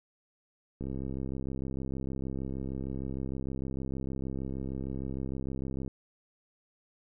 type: click train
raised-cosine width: 3 ms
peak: -24 dBFS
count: 338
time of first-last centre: 0.81-5.878 s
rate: 66.5 Hz
effects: none